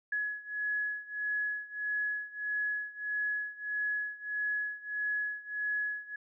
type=beating tone pair; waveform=sine; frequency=1688 / 1689.6 Hz; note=G#6 / G#6; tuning=+28 / +29 cents; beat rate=1.6 Hz; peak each=-34 / -36 dBFS; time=0.12-6.16 s; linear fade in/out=5 ms; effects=none